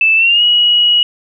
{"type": "tone with pitch glide", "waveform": "sine", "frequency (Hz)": [2637, 2909], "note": ["E7", "F#7"], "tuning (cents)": [0, -30], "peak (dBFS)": -7, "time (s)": [0.01, 1.03], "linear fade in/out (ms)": 2, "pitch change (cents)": 170, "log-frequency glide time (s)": [0.16, 0.43], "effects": []}